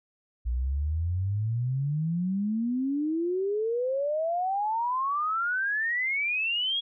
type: exponential sweep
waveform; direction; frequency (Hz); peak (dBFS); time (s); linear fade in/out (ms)
sine; up; 57.7 to 3348; -25; 0.45-6.81; 20
effects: none